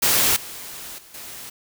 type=noise with level steps; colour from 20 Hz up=white; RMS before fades=-18 / -36 / -47 / -37 dBFS; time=0.02-1.5 s; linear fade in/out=10 ms; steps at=0.36 / 0.98 / 1.14 s; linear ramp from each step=5 ms; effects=none